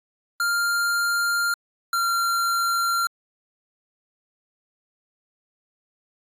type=tone pair in turn; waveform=square; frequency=1396.9 / 1376.9 Hz; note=F6 / F6; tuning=0 / -25 cents; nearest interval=unison; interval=25 cents; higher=first; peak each=-21 dBFS; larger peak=neither; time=0.4-1.54 / 1.93-3.07 s; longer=neither; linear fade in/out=2 ms; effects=AAC 64 kbps